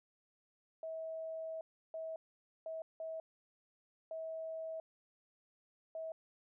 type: tone bursts at uneven times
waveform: sine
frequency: 645 Hz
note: E5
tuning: 38 cents flat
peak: -40 dBFS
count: 6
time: 0.83-1.61 / 1.94-2.16 / 2.66-2.82 / 3-3.2 / 4.11-4.8 / 5.95-6.12 s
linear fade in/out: 2 ms
effects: none